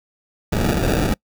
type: noise with sample-and-hold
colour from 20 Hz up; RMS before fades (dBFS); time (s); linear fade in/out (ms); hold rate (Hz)
pink; -19; 0.52-1.14; 5; 1050
effects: noise-tail reverb RT60 0.1 s tail -26 dB re dry